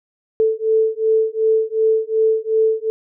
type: beating tone pair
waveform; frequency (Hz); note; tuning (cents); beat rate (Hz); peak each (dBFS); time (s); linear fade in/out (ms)
sine; 440 / 442.7; A4 / A4; 0 / +11; 2.7; -17; 0.4-2.9; 0
effects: none